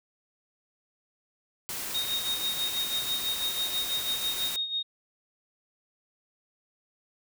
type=noise; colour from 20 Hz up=white; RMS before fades=-35 dBFS; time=1.69-4.56 s; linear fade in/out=0 ms
type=tone with tremolo; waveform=sine; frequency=3721 Hz; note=A#7; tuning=4 cents flat; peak=-26 dBFS; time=1.94-4.83 s; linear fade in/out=10 ms; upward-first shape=sine; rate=6.1 Hz; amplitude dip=65%
effects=none